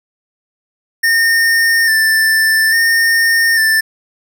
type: tone with vibrato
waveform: square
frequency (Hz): 1799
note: A6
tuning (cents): +38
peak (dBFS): -10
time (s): 1.03-3.81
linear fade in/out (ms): 10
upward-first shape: square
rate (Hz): 0.59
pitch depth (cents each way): 27
effects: none